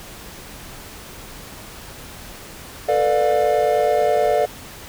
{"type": "chord", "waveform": "triangle", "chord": "B half-diminished seventh", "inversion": "third", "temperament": "just", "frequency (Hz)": [444.5, 493.9, 592.7, 711.2], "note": ["A4", "B4", "D5", "F5"], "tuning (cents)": [18, 0, 16, 31], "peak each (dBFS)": [-19, -22, -17, -18], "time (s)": [2.88, 4.46], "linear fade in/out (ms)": 10, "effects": ["pink hiss -38 dBFS RMS until 4.88 s"]}